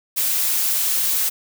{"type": "noise", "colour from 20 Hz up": "blue", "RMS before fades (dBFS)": -20, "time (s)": [0.16, 1.3], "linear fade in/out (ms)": 20, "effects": []}